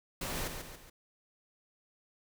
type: noise with echo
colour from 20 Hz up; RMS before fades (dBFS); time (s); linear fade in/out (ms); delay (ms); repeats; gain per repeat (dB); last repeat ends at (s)
pink; -37; 0.21-0.48; 5; 140; 3; -6; 0.9
effects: none